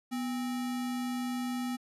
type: tone with sample-and-hold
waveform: sine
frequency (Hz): 246.9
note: B3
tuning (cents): 0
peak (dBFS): -31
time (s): 0.11-1.77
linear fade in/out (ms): 20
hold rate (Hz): 1050
effects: resampled to 32000 Hz